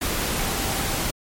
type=tone in noise; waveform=sine; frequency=784 Hz; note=G5; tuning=in tune; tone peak=-36 dBFS; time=0.34-1 s; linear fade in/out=10 ms; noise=pink; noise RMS=-25 dBFS; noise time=0.01-1.11 s; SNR=-14 dB; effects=MP3 64 kbps